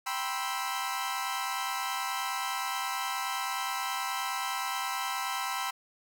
sawtooth chord, C major seventh, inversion second, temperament equal with one note detuned, 784 / 977 / 1046.5 / 1318.5 Hz, G5 / B5 / C6 / E6, 0 / -19 / 0 / 0 cents, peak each -33 dBFS, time 0.06-5.71 s, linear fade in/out 10 ms, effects none

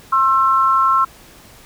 sine tone pair together, 1066.7 / 1335 Hz, C6 / E6, +33 / +22 cents, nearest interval major third, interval 389 cents, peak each -14 dBFS, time 0.12-1.05 s, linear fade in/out 10 ms, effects pink hiss -44 dBFS RMS until 1.65 s

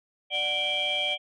sine tone cluster, 591 / 744 / 2343 / 3053 / 3238 Hz, D5 / F#5 / D7 / G7 / G#7, +11 / +9 / -5 / -46 / -45 cents, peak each -34 / -35 / -29 / -33 / -27 dBFS, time 0.3-1.18 s, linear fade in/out 50 ms, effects tanh soft clip ceiling -18 dBFS

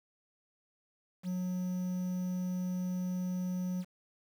triangle tone with quantisation, 181.9 Hz, F#3, 29 cents flat, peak -30 dBFS, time 1.23-3.85 s, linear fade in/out 50 ms, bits 9, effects none

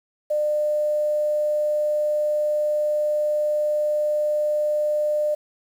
sine tone with quantisation, 600 Hz, D5, 37 cents sharp, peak -19 dBFS, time 0.3-5.35 s, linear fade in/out 10 ms, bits 8, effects none

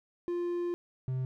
triangle tone pair in turn, 349.2 / 129.45 Hz, F4 / C3, 0 / -18 cents, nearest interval octave + perfect fourth, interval 1718 cents, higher first, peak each -28 dBFS, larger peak neither, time 0.28-0.74 / 1.08-1.25 s, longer first, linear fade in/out 0 ms, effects none

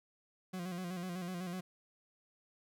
40% pulse tone with vibrato, 179.7 Hz, F3, 50 cents sharp, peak -38 dBFS, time 0.53-1.61 s, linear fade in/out 10 ms, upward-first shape square, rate 8 Hz, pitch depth 56 cents each way, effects none

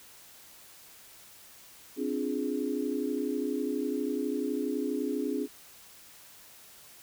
sine chord, D half-diminished seventh, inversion third, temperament equal with one note detuned, 261.6 / 293.7 / 349.2 / 417.5 Hz, C4 / D4 / F4 / Ab4, 0 / 0 / 0 / +9 cents, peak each -33 / -33 / -38 / -34 dBFS, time 1.96-5.48 s, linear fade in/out 50 ms, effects white hiss -53 dBFS RMS until 7.02 s

